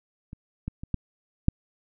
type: clicks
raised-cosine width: 5 ms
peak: -27 / -18 / -24 / -13 / -6 dBFS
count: 5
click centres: 0.331 / 0.68 / 0.835 / 0.943 / 1.484 s
effects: none